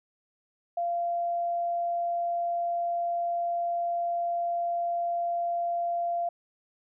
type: tone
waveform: sine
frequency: 690 Hz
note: F5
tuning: 21 cents flat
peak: -26 dBFS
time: 0.77-6.29 s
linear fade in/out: 5 ms
effects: none